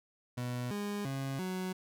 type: tone with pitch steps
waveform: 30% pulse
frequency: 123.2 / 204.8 / 135.7 / 185.3 Hz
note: B2 / G#3 / C#3 / F#3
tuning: -4 / -24 / -36 / +3 cents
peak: -32 dBFS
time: 0.37-1.73 s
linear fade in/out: 10 ms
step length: 340 ms
effects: none